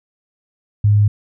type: tone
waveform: sine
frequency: 103.83 Hz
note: G#2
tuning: in tune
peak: -9 dBFS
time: 0.84-1.08 s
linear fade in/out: 5 ms
effects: none